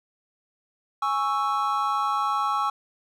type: chord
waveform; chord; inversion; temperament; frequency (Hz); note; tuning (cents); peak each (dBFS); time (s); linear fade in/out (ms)
triangle; C# minor; second; equal; 830.6 / 1108.7 / 1318.5; G#5 / C#6 / E6; 0 / 0 / 0; -26 / -24 / -25; 1.02-2.7; 5
effects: none